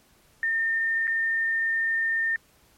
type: tone with dropouts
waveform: sine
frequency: 1814 Hz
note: A#6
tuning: 48 cents flat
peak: -22 dBFS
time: 0.43-2.36 s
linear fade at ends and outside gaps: 1 ms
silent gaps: 1.071-1.077 s
effects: pink hiss -60 dBFS RMS until 2.77 s + MP3 64 kbps